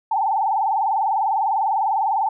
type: tone with vibrato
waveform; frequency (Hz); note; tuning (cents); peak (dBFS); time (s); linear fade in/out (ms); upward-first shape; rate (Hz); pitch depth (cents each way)
sine; 829; G#5; -3; -17; 0.11-2.29; 5; sine; 20; 160
effects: none